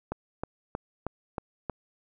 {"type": "click train", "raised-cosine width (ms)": 1, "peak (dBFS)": -17, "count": 6, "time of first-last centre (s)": [0.12, 1.697], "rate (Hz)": 3.17, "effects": []}